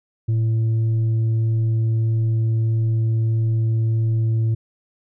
sine tone with tanh clipping, 112.3 Hz, A2, 36 cents sharp, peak -17 dBFS, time 0.28-4.55 s, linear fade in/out 10 ms, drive 3 dB, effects none

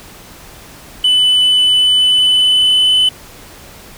sine tone with pitch glide, 2998 to 3017 Hz, F#7 to F#7, +22 to +33 cents, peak -5 dBFS, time 1.04-3.09 s, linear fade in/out 5 ms, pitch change +11 cents, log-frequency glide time 1.81-2.97 s, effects tanh soft clip ceiling -7 dBFS + pink hiss -37 dBFS RMS until 3.97 s

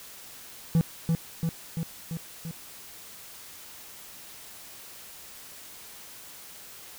triangle tone with echo, 164.81 Hz, E3, in tune, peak -16 dBFS, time 0.75-0.81 s, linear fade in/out 0 ms, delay 340 ms, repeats 5, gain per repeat -3 dB, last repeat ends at 2.51 s, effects white hiss -46 dBFS RMS until 6.98 s

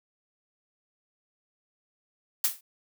blue noise with exponential decay, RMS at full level -20 dBFS, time 2.44-2.61 s, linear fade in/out 5 ms, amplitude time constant 36 ms, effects none

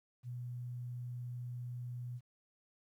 sine tone, 122.6 Hz, B2, 12 cents flat, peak -40 dBFS, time 0.23-2.21 s, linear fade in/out 50 ms, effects 12-bit

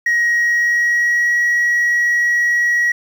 sine tone with pitch glide, 1892 to 1912.9 Hz, A#6 to A#6, +25 to +44 cents, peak -10 dBFS, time 0.06-2.92 s, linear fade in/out 5 ms, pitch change +19 cents, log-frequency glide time 0.31-1.35 s, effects tanh soft clip ceiling -11 dBFS + 7-bit

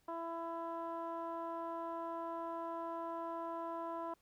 15% pulse tone with low-pass filter, 333.5 Hz, E4, 20 cents sharp, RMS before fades -42 dBFS, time 0.08-4.14 s, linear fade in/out 5 ms, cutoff 1000 Hz, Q 2.2, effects pink hiss -75 dBFS RMS until 4.21 s

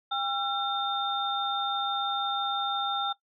sine tone cluster, 801 / 1353 / 3624 Hz, G5 / E6 / A#7, +37 / +45 / -50 cents, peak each -31 dBFS, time 0.11-3.13 s, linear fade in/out 10 ms, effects noise-tail reverb RT60 0.1 s tail -17 dB re dry

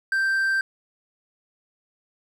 triangle tone, 1568 Hz, G6, in tune, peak -18 dBFS, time 0.12-0.61 s, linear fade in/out 2 ms, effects none

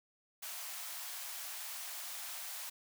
white high-pass noise, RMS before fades -44 dBFS, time 0.42-2.7 s, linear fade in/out 10 ms, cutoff 620 Hz, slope 48 dB/octave, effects none

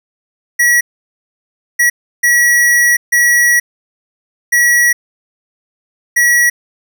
square tone bursts at uneven times, 1926 Hz, B6, 44 cents flat, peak -8 dBFS, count 6, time 0.59-0.81 / 1.79-1.9 / 2.23-2.97 / 3.12-3.6 / 4.52-4.93 / 6.16-6.5 s, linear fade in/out 10 ms, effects none

